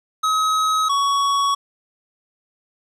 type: tone pair in turn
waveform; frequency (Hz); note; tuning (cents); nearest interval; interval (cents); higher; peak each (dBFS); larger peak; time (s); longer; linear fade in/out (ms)
square; 1274 / 1119.7; D#6 / C#6; +41 / +17; major second; 224; first; -17; neither; 0.23-0.89 / 0.89-1.55; neither; 10
effects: low-pass 8000 Hz 12 dB/octave + 9-bit